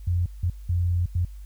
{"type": "tone bursts at uneven times", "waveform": "sine", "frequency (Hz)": 87.9, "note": "F2", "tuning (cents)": 12, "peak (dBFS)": -20, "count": 4, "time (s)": [[0.07, 0.26], [0.43, 0.5], [0.69, 1.06], [1.15, 1.25]], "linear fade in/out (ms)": 5, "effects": ["added 50 Hz sine -37 dBFS peak until 1.45 s", "white hiss -61 dBFS RMS until 1.45 s"]}